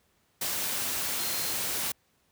sine tone in noise, 4186 Hz, C8, in tune, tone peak -39 dBFS, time 1.19-1.53 s, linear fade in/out 5 ms, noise white, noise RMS -31 dBFS, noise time 0.41-1.92 s, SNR -11 dB, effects pink hiss -69 dBFS RMS until 2.31 s + high-pass 60 Hz 12 dB/octave

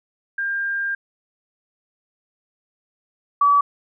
sine tone pair in turn, 1600 / 1145.1 Hz, G6 / D6, +35 / -44 cents, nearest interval tritone, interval 579 cents, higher first, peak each -21 / -12 dBFS, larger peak second, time 0.38-0.95 / 3.41-3.61 s, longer first, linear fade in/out 5 ms, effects none

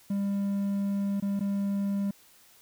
triangle tone with dropouts, 199.4 Hz, G3, 30 cents sharp, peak -24 dBFS, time 0.1-2.11 s, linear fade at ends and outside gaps 5 ms, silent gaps 1.201-1.223 / 1.395-1.406 s, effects white hiss -58 dBFS RMS until 2.61 s

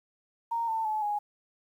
sine tone with pitch steps, 927 / 893.4 / 860.9 / 829.7 Hz, A#5 / A5 / A5 / G#5, -10 / +26 / -38 / -2 cents, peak -27 dBFS, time 0.51-1.19 s, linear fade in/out 10 ms, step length 170 ms, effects 10-bit

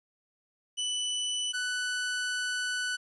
sawtooth tone pair in turn, 2981 / 1490.5 Hz, F#7 / F#6, +12 / +12 cents, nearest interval octave, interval 1200 cents, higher first, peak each -26 dBFS, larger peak neither, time 0.77-1.53 / 1.53-2.97 s, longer second, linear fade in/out 20 ms, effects resampled to 24000 Hz + 11-bit

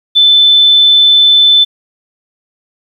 sine tone, 3520 Hz, A7, in tune, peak -3 dBFS, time 0.15-1.65 s, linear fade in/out 20 ms, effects 7-bit

